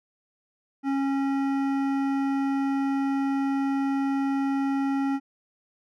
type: tone with hard clipping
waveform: sine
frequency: 274 Hz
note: C#4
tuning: 20 cents flat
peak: -25 dBFS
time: 0.83-5.2 s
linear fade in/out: 50 ms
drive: 13 dB
effects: none